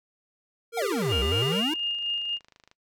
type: tone with vibrato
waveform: square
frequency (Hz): 430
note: A4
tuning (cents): -40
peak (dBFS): -29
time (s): 0.72-1.63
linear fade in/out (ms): 50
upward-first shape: square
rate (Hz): 5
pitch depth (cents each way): 130
type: exponential two-way sweep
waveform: square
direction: down then up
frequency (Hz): 784 to 62.8 to 333.1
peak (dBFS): -27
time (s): 0.77-1.74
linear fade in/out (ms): 5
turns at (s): 1.21
type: tone with tremolo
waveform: sine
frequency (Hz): 2830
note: F7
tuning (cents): +22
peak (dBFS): -25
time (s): 1.08-2.39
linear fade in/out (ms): 50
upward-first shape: sine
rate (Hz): 4.1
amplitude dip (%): 40
type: click train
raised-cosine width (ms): 0.2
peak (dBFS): -35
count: 40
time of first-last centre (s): 1.22-2.714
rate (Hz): 26.1
effects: noise-tail reverb RT60 0.1 s tail -20 dB re dry